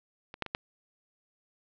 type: clicks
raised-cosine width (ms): 0.3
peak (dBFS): -26 / -14 / -22 / -13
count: 4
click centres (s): 0.341 / 0.423 / 0.463 / 0.549
effects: low-pass 5000 Hz 12 dB/octave